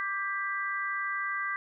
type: chord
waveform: sine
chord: G major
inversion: second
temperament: equal with one note detuned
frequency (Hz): 1174.7 / 1588 / 1975.5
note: D6 / G6 / B6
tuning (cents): 0 / +22 / 0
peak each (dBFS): -34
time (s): 0-1.56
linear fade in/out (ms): 0
effects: none